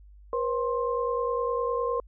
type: tone cluster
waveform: sine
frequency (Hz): 480.2 / 530 / 1056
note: B4 / C5 / C6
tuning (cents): -49 / +22 / +16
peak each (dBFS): -27 / -33 / -30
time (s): 0.33-2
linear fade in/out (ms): 2
effects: added 50 Hz sine -48 dBFS peak until 2.07 s